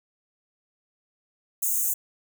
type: high-pass noise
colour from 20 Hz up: white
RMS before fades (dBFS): -25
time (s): 1.62-1.94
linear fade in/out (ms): 10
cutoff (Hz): 6300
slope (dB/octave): 96
effects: none